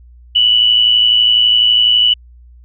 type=tone with amplitude modulation; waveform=sine; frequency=2958 Hz; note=F#7; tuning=1 cent flat; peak=-5 dBFS; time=0.35-2.14 s; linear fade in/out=10 ms; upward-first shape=sine; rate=112 Hz; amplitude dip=55%; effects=added 60 Hz sine -38 dBFS peak until 2.64 s